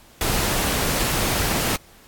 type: noise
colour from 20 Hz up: pink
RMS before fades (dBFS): -22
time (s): 0.21-1.76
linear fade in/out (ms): 0
effects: pink hiss -50 dBFS RMS until 2.07 s + AAC 64 kbps